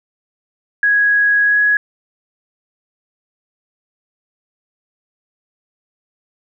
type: tone with pitch glide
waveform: sine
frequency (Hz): 1661.2 to 1674.7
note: G#6 to G#6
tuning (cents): 0 to +14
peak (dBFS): -10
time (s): 0.83-1.77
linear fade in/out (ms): 2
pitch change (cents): +14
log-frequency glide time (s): 1.44-1.59
effects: none